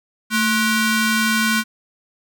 sawtooth ring-modulated tone, 850 Hz, G#5, 40 cents sharp, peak -9 dBFS, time 0.3-1.64 s, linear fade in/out 50 ms, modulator 628 Hz, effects none

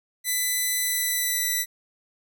5% pulse tone with pitch glide, 1999 to 1977.2 Hz, B6 to B6, +20 to +1 cents, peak -13 dBFS, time 0.24-1.66 s, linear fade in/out 50 ms, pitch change -19 cents, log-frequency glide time 0.8-1.46 s, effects none

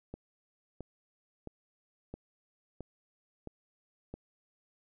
click train, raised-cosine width 2 ms, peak -28 dBFS, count 7, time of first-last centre 0.14-4.14 s, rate 1.5 Hz, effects none

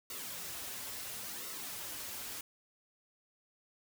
white noise with flanger, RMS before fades -43 dBFS, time 0.1-2.41 s, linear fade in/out 2 ms, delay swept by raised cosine 1.2 to 6.3 ms, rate 0.73 Hz, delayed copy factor -0.6, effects none

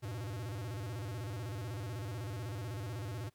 square tone with vibrato, 110 Hz, A2, in tune, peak -39 dBFS, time 0.02-3.3 s, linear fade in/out 20 ms, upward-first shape square, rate 16 Hz, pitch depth 200 cents each way, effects pink hiss -75 dBFS RMS until 3.34 s

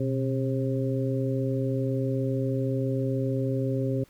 harmonic tone with a mistuned harmonic, 133.7 Hz, C3, 38 cents sharp, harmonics 1 / 2 / 3 / 4, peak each -27 / -30 / -32 / -33 dBFS, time 0-4.04 s, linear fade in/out 5 ms, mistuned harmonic 1, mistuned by -99 cents, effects pink hiss -60 dBFS RMS until 4.09 s

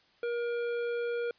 sine tone with hard clipping, 474.6 Hz, A#4, 31 cents sharp, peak -32 dBFS, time 0.23-1.31 s, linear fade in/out 2 ms, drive 11 dB, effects white hiss -65 dBFS RMS until 1.38 s + resampled to 11025 Hz

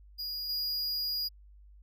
square tone with level steps, 4877 Hz, D#8, 35 cents flat, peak -35 / -31 dBFS, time 0.18-1.29 s, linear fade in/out 20 ms, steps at 0.49 s, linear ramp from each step 5 ms, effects added 50 Hz sine -52 dBFS peak until 1.82 s

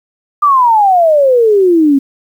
sine exponential sweep, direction down, 1209 to 267.6 Hz, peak -5 dBFS, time 0.42-1.99 s, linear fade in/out 10 ms, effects 7-bit

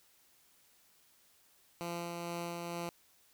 10% pulse tone with tremolo, 171.5 Hz, F3, 31 cents flat, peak -29 dBFS, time 1.81-2.89 s, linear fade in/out 0 ms, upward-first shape sine, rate 2.2 Hz, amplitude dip 25%, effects white hiss -67 dBFS RMS until 3.33 s

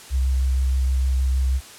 sine tone with vibrato, 65.41 Hz, C2, in tune, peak -17 dBFS, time 0.1-1.61 s, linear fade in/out 50 ms, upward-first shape square, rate 6.4 Hz, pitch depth 12 cents each way, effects white hiss -42 dBFS RMS until 1.78 s + low-pass 10000 Hz 12 dB/octave

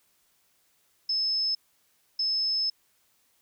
sine tone bursts at uneven times, 5220 Hz, E8, 18 cents flat, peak -24 dBFS, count 2, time 1.09-1.55 / 2.19-2.7 s, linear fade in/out 5 ms, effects white hiss -68 dBFS RMS until 3.41 s

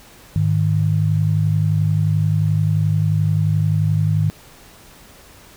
sine tone pair together, 103.25 / 154.7 Hz, G#2 / D#3, -10 / -10 cents, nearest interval perfect fifth, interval 700 cents, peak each -17 dBFS, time 0.36-4.3 s, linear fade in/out 0 ms, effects pink hiss -45 dBFS RMS until 5.56 s

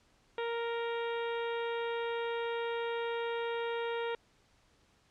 harmonic tone, 466.2 Hz, A#4, in tune, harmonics 1 / 2 / 3 / 4 / 5 / 6 / 7 / 8, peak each -34 / -40 / -44 / -46 / -48 / -50 / -51 / -52 dBFS, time 0.38-4.15 s, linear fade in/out 2 ms, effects pink hiss -68 dBFS RMS until 5.1 s + low-pass 7000 Hz 12 dB/octave

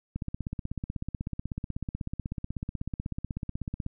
click train, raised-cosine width 5 ms, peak -20 dBFS, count 61, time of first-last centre 0.16-3.864 s, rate 16.2 Hz, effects none

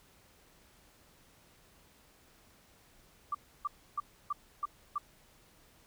sine tone bursts, 1174.7 Hz, D6, in tune, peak -30 dBFS, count 6, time 3.32-4.982 s, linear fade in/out 5 ms, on 27 ms, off 300 ms, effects pink hiss -63 dBFS RMS until 5.86 s

